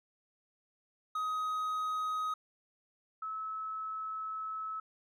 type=tone pair in turn; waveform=triangle / sine; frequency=1259 / 1297.4 Hz; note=D#6 / E6; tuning=+20 / -28 cents; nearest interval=minor second; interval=52 cents; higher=second; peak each=-30 / -36 dBFS; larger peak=first; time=1.15-2.34 / 3.22-4.8 s; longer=second; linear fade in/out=5 ms; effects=none